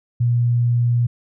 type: tone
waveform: sine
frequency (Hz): 120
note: B2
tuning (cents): -49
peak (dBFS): -14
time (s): 0.2-1.07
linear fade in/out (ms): 10
effects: none